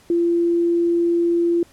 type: tone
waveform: sine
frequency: 341.9 Hz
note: F4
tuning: 37 cents flat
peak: -15 dBFS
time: 0.1-1.63 s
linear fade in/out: 2 ms
effects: pink hiss -52 dBFS RMS until 1.72 s + low-pass 12000 Hz 12 dB/octave